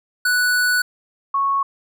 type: tone pair in turn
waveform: square / sine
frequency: 1480 / 1104.6 Hz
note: F#6 / C#6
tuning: 0 / -6 cents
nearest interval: perfect fourth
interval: 506 cents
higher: first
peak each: -16 dBFS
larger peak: neither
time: 0.25-0.82 / 1.34-1.63 s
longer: first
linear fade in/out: 5 ms
effects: none